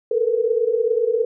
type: tone cluster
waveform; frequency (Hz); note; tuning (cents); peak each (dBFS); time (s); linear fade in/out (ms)
sine; 439.2 / 456.5 / 486.5; A4 / A#4 / B4; -3 / -36 / -26; -21; 0.11-1.25; 5
effects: none